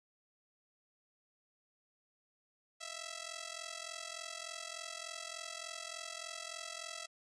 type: ring-modulated tone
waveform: 5% pulse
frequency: 659.3 Hz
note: E5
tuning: in tune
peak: -29 dBFS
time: 2.8-7.07 s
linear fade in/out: 20 ms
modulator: 21.7 Hz
effects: resampled to 22050 Hz